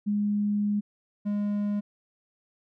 sine / triangle tone pair in turn, 206.5 / 205.7 Hz, G#3 / G#3, -10 / -16 cents, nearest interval unison, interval 6 cents, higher first, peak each -23 dBFS, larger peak neither, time 0.06-0.81 / 1.25-1.81 s, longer first, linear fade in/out 20 ms, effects none

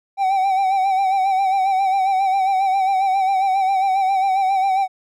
triangle tone with vibrato, 770 Hz, G5, 31 cents flat, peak -13 dBFS, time 0.17-4.88 s, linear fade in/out 50 ms, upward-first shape sine, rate 7.4 Hz, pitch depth 53 cents each way, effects none

